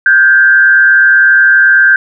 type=tone with frequency modulation; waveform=sine; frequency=1568 Hz; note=G6; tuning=in tune; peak=-3 dBFS; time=0.06-1.96 s; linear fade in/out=2 ms; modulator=109 Hz; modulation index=0.7; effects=none